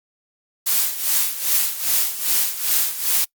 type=noise with tremolo; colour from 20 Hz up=blue; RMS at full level=-17 dBFS; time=0.66-3.25 s; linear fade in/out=10 ms; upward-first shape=sine; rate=2.5 Hz; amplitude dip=75%; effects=noise-tail reverb RT60 0.1 s tail -25 dB re dry + Opus 48 kbps